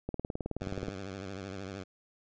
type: click train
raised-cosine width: 2 ms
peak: -21 dBFS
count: 16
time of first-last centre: 0.09-0.884 s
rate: 18.9 Hz
type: tone with vibrato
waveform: 10% pulse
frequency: 96.4 Hz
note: G2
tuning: 28 cents flat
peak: -31 dBFS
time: 0.6-1.84 s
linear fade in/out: 20 ms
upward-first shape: triangle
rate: 13 Hz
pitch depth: 120 cents each way
effects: resampled to 16000 Hz